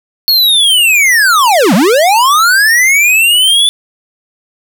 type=linear two-way sweep; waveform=square; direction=down then up; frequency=4385 to 164.1 to 3498 Hz; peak=-6 dBFS; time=0.28-3.69 s; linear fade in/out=0 ms; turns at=1.74 s; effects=none